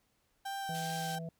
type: tone with vibrato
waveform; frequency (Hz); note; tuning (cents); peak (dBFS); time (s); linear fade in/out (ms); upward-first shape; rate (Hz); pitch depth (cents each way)
35% pulse; 784; G5; 0; -35; 0.45-1.19; 10; sine; 2.6; 10
type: harmonic tone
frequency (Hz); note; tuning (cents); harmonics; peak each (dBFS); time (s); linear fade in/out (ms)
164.81; E3; 0; 1 / 3 / 4; -39 / -49 / -47; 0.69-1.29; 2
type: band-pass noise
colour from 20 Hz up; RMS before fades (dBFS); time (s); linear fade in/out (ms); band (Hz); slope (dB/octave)
pink; -47; 0.74-1.16; 10; 3300 to 11000; 12
effects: pink hiss -75 dBFS RMS until 1.39 s